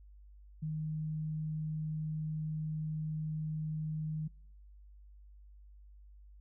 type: tone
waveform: sine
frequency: 155.56 Hz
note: D#3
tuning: in tune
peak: -34 dBFS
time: 0.62-4.28 s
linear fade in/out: 10 ms
effects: noise-tail reverb RT60 0.6 s tail -25 dB re dry + added 50 Hz sine -53 dBFS peak until 6.4 s